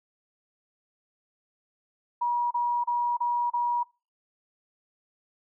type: tone bursts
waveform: sine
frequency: 960 Hz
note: B5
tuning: 49 cents flat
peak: -23 dBFS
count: 5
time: 2.21-3.834 s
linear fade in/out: 10 ms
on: 300 ms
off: 31 ms
effects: noise-tail reverb RT60 0.3 s tail -23 dB re dry